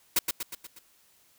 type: noise with echo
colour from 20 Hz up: white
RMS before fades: -23 dBFS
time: 0.16-0.19 s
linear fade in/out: 5 ms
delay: 120 ms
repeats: 5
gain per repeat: -5 dB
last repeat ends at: 0.79 s
effects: white hiss -63 dBFS RMS until 1.38 s